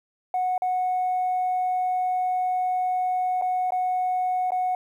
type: tone with dropouts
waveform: sine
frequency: 735 Hz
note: F#5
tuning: 12 cents flat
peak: -20 dBFS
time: 0.34-4.75 s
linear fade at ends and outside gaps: 2 ms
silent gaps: 0.579-0.62 / 3.414-3.421 / 3.706-3.721 / 4.506-4.519 s
effects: tanh soft clip ceiling -19 dBFS + 10-bit